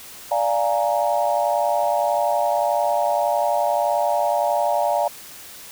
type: chord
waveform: sine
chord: Bb dominant seventh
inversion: first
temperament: equal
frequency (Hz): 587.3 / 698.5 / 830.6 / 932.3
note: D5 / F5 / Ab5 / Bb5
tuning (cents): 0 / 0 / 0 / 0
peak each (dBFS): -22 / -22 / -24 / -25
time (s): 0.31-5.08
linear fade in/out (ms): 5
effects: white hiss -40 dBFS RMS until 5.71 s